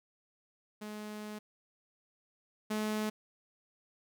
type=tone pair in turn; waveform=sawtooth; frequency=211.5 / 214.3 Hz; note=G#3 / A3; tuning=+32 / -45 cents; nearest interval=unison; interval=23 cents; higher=second; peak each=-37 / -28 dBFS; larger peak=second; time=0.81-1.39 / 2.7-3.1 s; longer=first; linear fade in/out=10 ms; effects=none